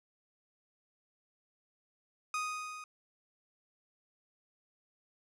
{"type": "tone with level ramp", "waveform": "30% pulse", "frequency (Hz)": 1245, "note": "D#6", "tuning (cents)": 1, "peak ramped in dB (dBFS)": [-29, -42], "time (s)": [2.34, 2.84], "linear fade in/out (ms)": 2, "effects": ["resampled to 22050 Hz"]}